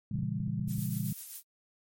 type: chord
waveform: sine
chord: A# diminished seventh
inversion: none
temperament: just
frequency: 116.54 / 139.85 / 167.82 / 201.4 Hz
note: A#2 / C#3 / E3 / G3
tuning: 0 / +16 / +31 / +47 cents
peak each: -36 dBFS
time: 0.11-1.13 s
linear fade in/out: 5 ms
type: clicks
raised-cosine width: 5 ms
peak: -30 dBFS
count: 8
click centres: 0.156 / 0.188 / 0.232 / 0.401 / 0.479 / 0.594 / 0.681 / 0.782 s
type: noise with tremolo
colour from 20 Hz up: violet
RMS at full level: -39 dBFS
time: 0.67-1.43 s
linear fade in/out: 50 ms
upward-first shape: sine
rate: 7.8 Hz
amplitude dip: 45%
effects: MP3 64 kbps